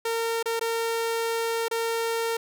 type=tone with dropouts; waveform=sawtooth; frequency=458 Hz; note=A#4; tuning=31 cents flat; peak=-21 dBFS; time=0.05-2.37 s; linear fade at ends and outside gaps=5 ms; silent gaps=0.428-0.457 / 0.595-0.61 / 1.683-1.711 s; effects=none